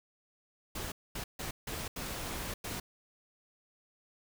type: noise bursts at uneven times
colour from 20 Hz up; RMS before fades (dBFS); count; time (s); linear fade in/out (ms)
pink; -39; 6; 0.75-0.92 / 1.15-1.24 / 1.39-1.51 / 1.67-1.88 / 1.96-2.54 / 2.64-2.8; 5
effects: none